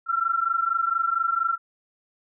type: tone pair together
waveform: sine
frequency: 1342.7 / 1367 Hz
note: E6 / F6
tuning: +31 / -37 cents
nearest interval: unison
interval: 32 cents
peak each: -24 dBFS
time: 0.06-1.58 s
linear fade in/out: 50 ms
effects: none